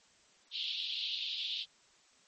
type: band-pass noise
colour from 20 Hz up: white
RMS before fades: -38 dBFS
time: 0.51-1.66 s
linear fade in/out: 50 ms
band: 3000 to 4000 Hz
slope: 48 dB/octave
effects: white hiss -65 dBFS RMS until 2.27 s + MP3 32 kbps